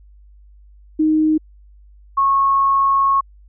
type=tone pair in turn; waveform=sine; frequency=311.1 / 1096.2 Hz; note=D#4 / C#6; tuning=0 / -20 cents; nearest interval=octave + minor seventh; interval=2180 cents; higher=second; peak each=-12 dBFS; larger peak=neither; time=0.99-1.38 / 2.17-3.21 s; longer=second; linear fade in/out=10 ms; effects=added 50 Hz sine -43 dBFS peak until 3.48 s